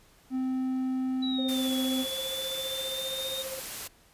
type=tone; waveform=triangle; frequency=259.3 Hz; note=C4; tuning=15 cents flat; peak=-25 dBFS; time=0.3-2.06 s; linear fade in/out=50 ms
type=linear two-way sweep; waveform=sine; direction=down then up; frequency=3942 to 3373 to 3692 Hz; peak=-33 dBFS; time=1.22-3.43 s; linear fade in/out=10 ms; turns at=1.75 s
type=tone with tremolo; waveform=sine; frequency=529 Hz; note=C5; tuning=19 cents sharp; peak=-34 dBFS; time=1.38-3.6 s; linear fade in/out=10 ms; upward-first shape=sine; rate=15 Hz; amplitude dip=60%
type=noise; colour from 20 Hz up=white; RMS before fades=-38 dBFS; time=1.48-3.88 s; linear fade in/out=10 ms
effects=pink hiss -60 dBFS RMS until 4.13 s + resampled to 32000 Hz